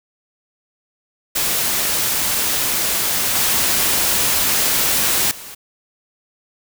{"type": "noise with level steps", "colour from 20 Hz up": "white", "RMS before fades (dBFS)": [-19, -17, -35], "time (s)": [1.35, 5.55], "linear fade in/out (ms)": 10, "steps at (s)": [3.35, 5.31], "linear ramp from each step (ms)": 2, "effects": []}